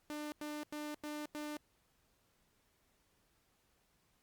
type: tone bursts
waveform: sawtooth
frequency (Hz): 298.9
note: D4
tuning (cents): +31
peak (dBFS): -37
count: 5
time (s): 0.1-1.568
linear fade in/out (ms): 0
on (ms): 220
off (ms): 92
effects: pink hiss -75 dBFS RMS until 4.22 s + Opus 48 kbps